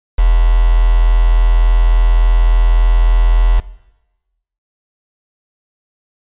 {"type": "tone with quantisation", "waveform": "sine", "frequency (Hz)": 41.74, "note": "E1", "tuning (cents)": 22, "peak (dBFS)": -6, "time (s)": [0.18, 3.6], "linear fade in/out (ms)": 10, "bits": 4, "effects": ["noise-tail reverb RT60 1.0 s tail -18 dB re dry", "resampled to 8000 Hz"]}